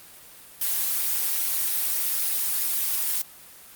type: noise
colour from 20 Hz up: blue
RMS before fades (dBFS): -25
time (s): 0.61-3.22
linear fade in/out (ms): 5
effects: white hiss -47 dBFS RMS until 3.75 s + Opus 32 kbps